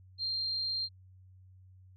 sine tone with amplitude modulation, 4186 Hz, C8, in tune, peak -30 dBFS, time 0.18-0.89 s, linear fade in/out 50 ms, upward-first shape sine, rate 147 Hz, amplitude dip 25%, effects added 93 Hz sine -54 dBFS peak until 1.96 s

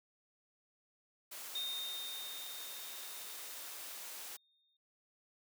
white noise, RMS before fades -47 dBFS, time 1.31-4.37 s, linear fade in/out 10 ms
sine tone with exponential decay, 3675 Hz, A#7, 25 cents flat, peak -36 dBFS, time 1.55-4.77 s, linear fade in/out 5 ms, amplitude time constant 700 ms
effects high-pass 400 Hz 12 dB/octave

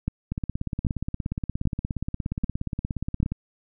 two click trains, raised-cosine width 5 ms, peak -15 / -12 dBFS, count 52 / 5, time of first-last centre 0.32-3.32 / 0.08-3.23 s, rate 17 / 1.27 Hz, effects none

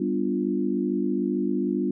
sine chord, G dominant seventh, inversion none, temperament equal, 196 / 246.9 / 293.7 / 349.2 Hz, G3 / B3 / D4 / F4, 0 / 0 / 0 / 0 cents, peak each -28 dBFS, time 0-1.91 s, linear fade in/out 5 ms, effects none

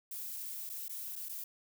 violet noise with dropouts, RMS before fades -42 dBFS, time 0.11-1.44 s, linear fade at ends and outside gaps 5 ms, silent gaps 0.693-0.697 / 0.883-0.893 / 1.157-1.161 / 1.287-1.292 s, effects none

